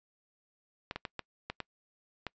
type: clicks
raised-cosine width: 0.3 ms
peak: -20 dBFS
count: 7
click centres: 0.911 / 0.96 / 1.052 / 1.193 / 1.5 / 1.603 / 2.267 s
effects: noise-tail reverb RT60 0.1 s tail -26 dB re dry + resampled to 16000 Hz